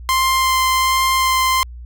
sawtooth tone with vibrato, 1046.5 Hz, C6, in tune, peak -10 dBFS, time 0.09-1.63 s, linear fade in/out 0 ms, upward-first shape sine, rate 1.3 Hz, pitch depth 9 cents each way, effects added 60 Hz sine -31 dBFS peak until 1.85 s

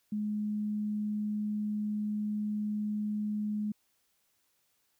sine tone, 210.3 Hz, G#3, 22 cents sharp, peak -30 dBFS, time 0.12-3.72 s, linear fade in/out 5 ms, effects white hiss -74 dBFS RMS until 4.99 s

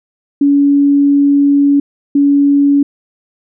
sine tone bursts at uneven times, 283.3 Hz, C#4, 38 cents sharp, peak -6 dBFS, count 2, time 0.41-1.8 / 2.15-2.83 s, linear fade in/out 5 ms, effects none

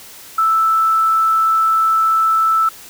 sine tone, 1318.5 Hz, E6, in tune, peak -11 dBFS, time 0.38-2.69 s, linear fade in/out 5 ms, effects white hiss -38 dBFS RMS until 2.89 s

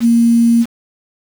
sine tone with quantisation, 233.1 Hz, A#3, in tune, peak -7 dBFS, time 0-0.66 s, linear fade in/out 50 ms, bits 5, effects none

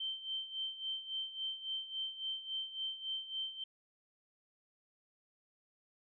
sine tone with tremolo, 3115 Hz, G7, 12 cents flat, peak -35 dBFS, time 0-3.64 s, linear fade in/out 5 ms, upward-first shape sine, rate 3.6 Hz, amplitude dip 75%, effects none

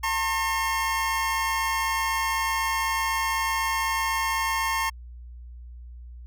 25% pulse tone pair together, 906 / 1074 Hz, A#5 / C6, -50 / +45 cents, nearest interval minor third, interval 295 cents, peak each -23 dBFS, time 0.03-4.9 s, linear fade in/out 10 ms, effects added 60 Hz sine -39 dBFS peak until 6.26 s

